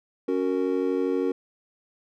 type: chord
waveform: triangle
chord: F# major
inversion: second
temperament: just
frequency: 277.5 / 370 / 462.5 Hz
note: C#4 / F#4 / A#4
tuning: +2 / 0 / -14 cents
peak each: -25 dBFS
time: 0.28-1.32 s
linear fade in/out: 5 ms
effects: none